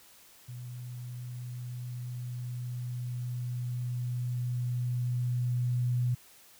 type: tone with level ramp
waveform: sine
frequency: 123 Hz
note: B2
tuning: 7 cents flat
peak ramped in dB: -39 to -25 dBFS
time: 0.48-6.15 s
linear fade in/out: 10 ms
effects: white hiss -57 dBFS RMS until 6.59 s